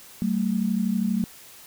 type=tone pair together; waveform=sine; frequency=192.11 / 224.5 Hz; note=G3 / A3; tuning=-35 / +35 cents; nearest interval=minor third; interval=270 cents; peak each=-24 dBFS; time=0.22-1.24 s; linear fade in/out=0 ms; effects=white hiss -47 dBFS RMS until 1.66 s